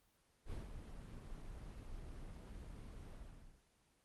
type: noise with ADSR envelope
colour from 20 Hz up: brown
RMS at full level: -44 dBFS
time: 0.45-3.65 s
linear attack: 68 ms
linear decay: 160 ms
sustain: -6 dB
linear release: 570 ms
effects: pink hiss -75 dBFS RMS until 4.04 s + Opus 24 kbps